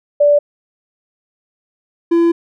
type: tone pair in turn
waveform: sine / triangle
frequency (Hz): 583 / 337.7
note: D5 / E4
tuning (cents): -13 / +42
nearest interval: major sixth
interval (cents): 945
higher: first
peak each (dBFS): -7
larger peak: neither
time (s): 0.2-0.39 / 2.11-2.32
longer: second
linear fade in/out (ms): 10
effects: none